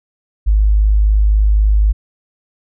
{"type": "tone", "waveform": "sine", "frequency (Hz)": 51.91, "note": "G#1", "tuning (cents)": 0, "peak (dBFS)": -8, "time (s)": [0.46, 1.93], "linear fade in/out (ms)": 20, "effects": []}